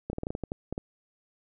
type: clicks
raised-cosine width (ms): 2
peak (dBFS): -19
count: 11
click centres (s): 0.1 / 0.131 / 0.184 / 0.234 / 0.269 / 0.305 / 0.351 / 0.437 / 0.519 / 0.726 / 0.779
effects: none